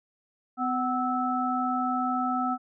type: tone cluster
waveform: sine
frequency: 253.2 / 749 / 1309 Hz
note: B3 / F#5 / E6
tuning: +43 / +21 / -13 cents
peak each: -29 dBFS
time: 0.57-2.58 s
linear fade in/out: 50 ms
effects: none